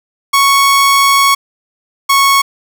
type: tone pair in turn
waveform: sawtooth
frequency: 1108.7 / 1104.3 Hz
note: C#6 / C#6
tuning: 0 / -7 cents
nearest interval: unison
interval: 7 cents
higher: first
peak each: -3 dBFS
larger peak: neither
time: 0.33-1.35 / 2.09-2.42 s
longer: first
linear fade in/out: 10 ms
effects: none